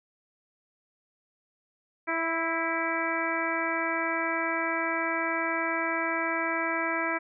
harmonic tone with a mistuned harmonic, 329.6 Hz, E4, in tune, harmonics 1 / 2 / 3 / 4 / 5 / 6 / 7, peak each -34 / -34 / -34 / -34 / -34 / -34 / -34 dBFS, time 2.07-7.19 s, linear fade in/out 20 ms, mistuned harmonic 5, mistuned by -22 cents, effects none

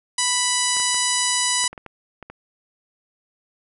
harmonic tone, 987.8 Hz, B5, in tune, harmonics 1 / 2 / 3 / 4 / 5 / 6 / 7 / 8 / 9 / 10, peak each -28 / -28 / -28 / -28 / -28 / -28 / -28 / -28 / -28 / -28 dBFS, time 0.18-1.68 s, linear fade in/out 5 ms
clicks, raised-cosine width 0.5 ms, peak -22 dBFS, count 9, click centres 0.768 / 0.8 / 0.945 / 1.641 / 1.73 / 1.778 / 1.863 / 2.227 / 2.3 s
effects none

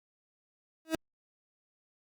30% pulse tone with exponential growth, 320.6 Hz, E4, 48 cents flat, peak -21 dBFS, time 0.85-0.95 s, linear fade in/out 1 ms, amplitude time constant 20 ms, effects Opus 48 kbps

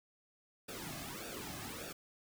pink noise with flanger, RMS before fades -45 dBFS, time 0.68-1.93 s, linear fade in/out 10 ms, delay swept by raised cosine 0.96 to 2.16 ms, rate 1.7 Hz, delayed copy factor -0.85, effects none

